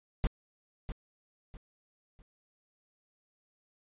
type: noise with echo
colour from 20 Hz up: brown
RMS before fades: -26 dBFS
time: 0.24-0.27 s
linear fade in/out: 0 ms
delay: 650 ms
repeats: 3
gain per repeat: -10 dB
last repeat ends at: 2.22 s
effects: resampled to 8000 Hz